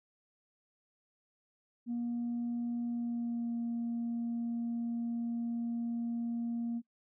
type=tone with pitch glide; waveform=sine; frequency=237.8 to 234.3 Hz; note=A#3 to A#3; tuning=+35 to +9 cents; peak=-31 dBFS; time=1.86-6.82 s; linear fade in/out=50 ms; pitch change=-26 cents; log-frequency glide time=2.84-3.56 s; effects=noise-tail reverb RT60 0.1 s tail -25 dB re dry + tanh soft clip ceiling -30 dBFS